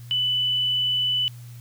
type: tone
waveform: sine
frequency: 2987 Hz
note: F#7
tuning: 16 cents sharp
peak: -20 dBFS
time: 0.11-1.28 s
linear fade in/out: 0 ms
effects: added 120 Hz sine -38 dBFS peak until 1.6 s + white hiss -53 dBFS RMS until 1.6 s